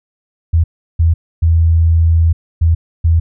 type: tone bursts at uneven times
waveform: sine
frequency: 82.41 Hz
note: E2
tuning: in tune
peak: -7 dBFS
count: 5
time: 0.53-0.64 / 0.99-1.14 / 1.42-2.33 / 2.61-2.75 / 3.04-3.2 s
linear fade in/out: 10 ms
effects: none